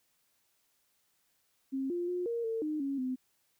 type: tone with pitch steps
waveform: sine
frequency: 267.9 / 349.6 / 357.5 / 467.1 / 450.5 / 305.7 / 276.1 / 256.4 Hz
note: C4 / F4 / F4 / A#4 / A4 / D#4 / C#4 / C4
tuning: +41 / +2 / +41 / +3 / +41 / -30 / -7 / -35 cents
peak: -31 dBFS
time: 1.72-3.16 s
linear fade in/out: 20 ms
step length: 180 ms
effects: white hiss -74 dBFS RMS until 3.59 s